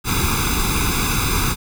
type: noise with comb filter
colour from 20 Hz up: pink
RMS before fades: -19 dBFS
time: 0.04-1.56 s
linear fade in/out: 50 ms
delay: 0.81 ms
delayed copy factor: +0.95
effects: none